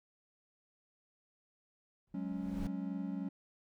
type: noise with exponential growth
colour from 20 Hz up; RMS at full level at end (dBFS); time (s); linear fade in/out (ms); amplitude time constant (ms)
brown; -39; 2.07-2.67; 2; 130
type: chord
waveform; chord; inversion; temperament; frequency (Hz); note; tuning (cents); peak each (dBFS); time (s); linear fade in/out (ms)
triangle; F# suspended second; none; just; 185 / 208.1 / 277.5; F#3 / G#3 / C#4; 0 / +4 / +2; -38 / -40 / -39; 2.14-3.29; 5
effects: none